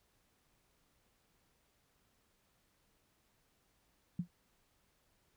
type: tone with exponential decay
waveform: sine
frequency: 174.61 Hz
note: F3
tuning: in tune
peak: -30 dBFS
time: 4.19-4.28 s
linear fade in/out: 5 ms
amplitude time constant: 19 ms
effects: pink hiss -75 dBFS RMS until 5.36 s